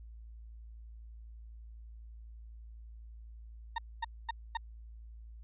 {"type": "tone bursts", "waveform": "35% pulse", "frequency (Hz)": 920, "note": "A#5", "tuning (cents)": -23, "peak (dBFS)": -30, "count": 4, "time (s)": [3.76, 4.572], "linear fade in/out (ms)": 5, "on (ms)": 23, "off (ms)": 240, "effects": ["added 56 Hz sine -47 dBFS peak until 5.43 s", "resampled to 8000 Hz"]}